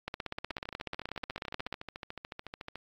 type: two click trains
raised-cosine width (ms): 0.3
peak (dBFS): -24 / -19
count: 32 / 28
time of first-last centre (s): 0.51-2.756 / 0.08-1.726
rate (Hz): 13.8 / 16.4
effects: AAC 64 kbps